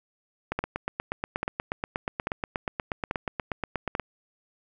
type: two click trains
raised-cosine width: 0.5 ms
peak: -13 / -12 dBFS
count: 30 / 5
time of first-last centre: 0.52-3.997 / 0.59-3.951 s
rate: 8.34 / 1.19 Hz
effects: none